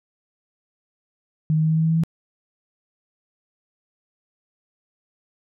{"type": "tone with pitch steps", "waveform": "sine", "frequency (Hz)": [155.9, 156.98, 158.08, 159.18, 160.28, 161.4, 162.52, 163.65], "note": ["D#3", "D#3", "D#3", "D#3", "E3", "E3", "E3", "E3"], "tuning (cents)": [4, 16, 28, 40, -48, -36, -24, -12], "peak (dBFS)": -16, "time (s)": [1.5, 2.036], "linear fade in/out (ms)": 0, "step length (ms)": 67, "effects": []}